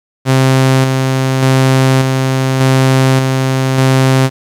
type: tone with tremolo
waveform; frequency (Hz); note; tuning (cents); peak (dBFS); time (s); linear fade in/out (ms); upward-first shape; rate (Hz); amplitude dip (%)
sawtooth; 132; C3; +16; -3; 0.25-4.3; 50; square; 0.85; 35
effects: low-pass 11000 Hz 12 dB/octave + 7-bit